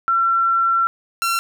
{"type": "tone pair in turn", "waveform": ["sine", "sawtooth"], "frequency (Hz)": [1355, 1360.4], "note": ["E6", "F6"], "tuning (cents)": [47, -46], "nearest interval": "unison", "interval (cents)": 7, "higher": "second", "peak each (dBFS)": -14, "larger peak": "neither", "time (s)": [[0.08, 0.87], [1.22, 1.39]], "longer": "first", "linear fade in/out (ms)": 0, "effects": []}